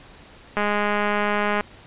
click train, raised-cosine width 0.5 ms, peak -8 dBFS, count 216, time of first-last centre 0.57-1.609 s, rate 207 Hz, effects pink hiss -47 dBFS RMS until 1.86 s + resampled to 8000 Hz

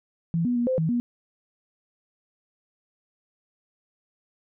sine tone with pitch steps, 166.9 / 244.6 / 239.4 / 517 / 160.4 / 240.6 Hz, E3 / B3 / A#3 / C5 / E3 / B3, +22 / -16 / +46 / -21 / -47 / -45 cents, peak -21 dBFS, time 0.34-1 s, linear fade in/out 0 ms, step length 110 ms, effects none

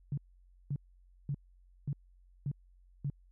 sine tone bursts, 141.2 Hz, C#3, 32 cents sharp, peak -31 dBFS, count 6, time 0.12-3.1 s, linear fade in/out 2 ms, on 55 ms, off 530 ms, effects added 45 Hz sine -59 dBFS peak until 3.31 s

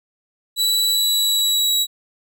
sawtooth tone with pitch glide, 3940 to 3884 Hz, B7 to B7, -5 to -30 cents, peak -13 dBFS, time 0.56-1.87 s, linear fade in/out 50 ms, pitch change -25 cents, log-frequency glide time 0.88-1.74 s, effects none

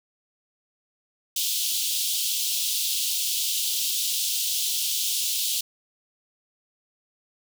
pink high-pass noise, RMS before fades -26 dBFS, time 1.36-5.61 s, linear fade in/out 5 ms, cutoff 3000 Hz, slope 48 dB/octave, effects none

